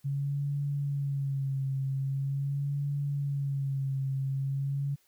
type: tone with vibrato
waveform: sine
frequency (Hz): 138.8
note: C#3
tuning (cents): +3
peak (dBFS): -28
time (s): 0.04-4.96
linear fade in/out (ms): 20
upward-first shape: sine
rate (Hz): 0.43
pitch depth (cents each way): 48
effects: white hiss -68 dBFS RMS until 5.07 s